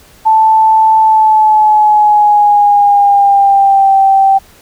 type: tone with pitch glide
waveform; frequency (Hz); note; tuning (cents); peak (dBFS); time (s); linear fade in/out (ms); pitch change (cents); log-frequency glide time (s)
sine; 879 to 778.6; A5 to G5; -2 to -12; -4; 0.25-4.39; 20; -210; 0.99-3.95
effects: pink hiss -42 dBFS RMS until 4.61 s